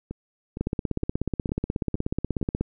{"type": "two click trains", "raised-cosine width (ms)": 3, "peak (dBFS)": [-12, -20], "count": [34, 6], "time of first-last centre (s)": [[0.61, 2.61], [0.11, 2.414]], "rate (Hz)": [16.5, 2.17], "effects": []}